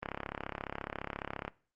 click train, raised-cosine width 0.5 ms, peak -21 dBFS, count 51, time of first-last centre 0.03-1.479 s, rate 34.5 Hz, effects noise-tail reverb RT60 0.4 s tail -20 dB re dry + Opus 24 kbps

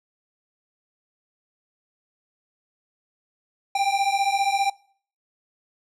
square beating tone pair, 784 / 799 Hz, G5 / G5, 0 / +33 cents, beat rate 15 Hz, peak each -24 dBFS, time 3.75-4.7 s, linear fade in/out 5 ms, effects noise-tail reverb RT60 0.5 s tail -22 dB re dry + low-pass 8000 Hz 12 dB/octave

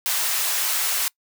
white high-pass noise, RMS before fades -23 dBFS, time 0.06-1.08 s, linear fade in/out 0 ms, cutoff 770 Hz, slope 12 dB/octave, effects noise-tail reverb RT60 0.1 s tail -25 dB re dry

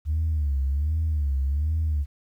sine tone with vibrato, 73.42 Hz, D2, in tune, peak -20 dBFS, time 0.05-2.06 s, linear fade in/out 50 ms, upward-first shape sine, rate 1.3 Hz, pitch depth 150 cents each way, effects tanh soft clip ceiling -18 dBFS + 10-bit

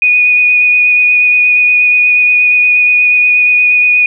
sine tone with vibrato, 2471 Hz, D#7, 13 cents flat, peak -5 dBFS, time 0.02-4.06 s, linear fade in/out 2 ms, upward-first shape triangle, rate 8.4 Hz, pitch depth 15 cents each way, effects none

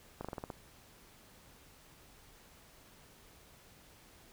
slowing click train, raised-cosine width 1 ms, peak -26 dBFS, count 7, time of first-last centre 0.21-0.502 s, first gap 36 ms, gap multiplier 1.12, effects pink hiss -60 dBFS RMS until 4.32 s

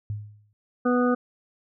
sine tone with exponential decay, 104.7 Hz, G#2, 15 cents sharp, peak -25 dBFS, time 0.1-0.53 s, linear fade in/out 0 ms, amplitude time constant 93 ms
harmonic tone, 246.9 Hz, B3, in tune, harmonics 1 / 2 / 3 / 5 / 6, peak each -21 / -24 / -33 / -28 / -33 dBFS, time 0.85-1.15 s, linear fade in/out 10 ms
effects none

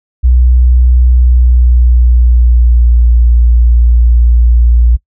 sine tone with pitch glide, 61.74 to 58.88 Hz, B1 to A#1, 0 to +18 cents, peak -3 dBFS, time 0.23-4.97 s, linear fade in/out 20 ms, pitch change -82 cents, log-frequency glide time 1.09-3.05 s, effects noise-tail reverb RT60 0.1 s tail -23 dB re dry

